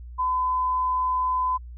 sine tone, 1013 Hz, B5, 44 cents sharp, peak -21 dBFS, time 0.18-1.58 s, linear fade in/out 20 ms, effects added 60 Hz sine -37 dBFS peak until 1.77 s

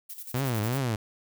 violet noise with tremolo, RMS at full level -39 dBFS, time 0.09-0.79 s, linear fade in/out 10 ms, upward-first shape square, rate 11 Hz, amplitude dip 65%
sawtooth tone with vibrato, 120 Hz, B2, 49 cents flat, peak -22 dBFS, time 0.34-0.96 s, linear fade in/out 5 ms, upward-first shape triangle, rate 2.8 Hz, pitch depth 280 cents each way
effects none

